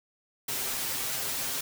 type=noise with comb filter; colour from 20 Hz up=white; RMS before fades=-32 dBFS; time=0.48-1.61 s; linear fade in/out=5 ms; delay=7.6 ms; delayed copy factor=+0.7; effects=none